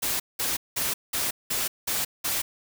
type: noise bursts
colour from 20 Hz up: white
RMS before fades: -27 dBFS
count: 7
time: 0.02-2.42 s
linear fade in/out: 10 ms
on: 180 ms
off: 190 ms
effects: none